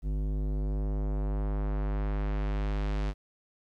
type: tone with low-pass filter sweep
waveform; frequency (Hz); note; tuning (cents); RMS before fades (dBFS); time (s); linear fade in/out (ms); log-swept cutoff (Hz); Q
square; 50.8; G#1; -38; -30; 0.02-3.14; 50; 260 to 5000; 0.74
effects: 11-bit